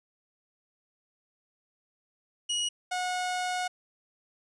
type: tone pair in turn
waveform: sawtooth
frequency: 2903 / 728.1 Hz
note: F#7 / F#5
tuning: -34 / -28 cents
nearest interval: 2 octaves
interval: 2394 cents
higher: first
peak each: -24 / -25 dBFS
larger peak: first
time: 2.49-2.69 / 2.91-3.68 s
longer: second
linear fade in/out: 10 ms
effects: resampled to 22050 Hz